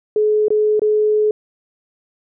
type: tone with dropouts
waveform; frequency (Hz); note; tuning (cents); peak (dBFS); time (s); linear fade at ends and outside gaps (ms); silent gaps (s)
sine; 425.6; G#4; +42; -12; 0.16-1.31; 2; 0.483-0.504 / 0.795-0.818
effects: none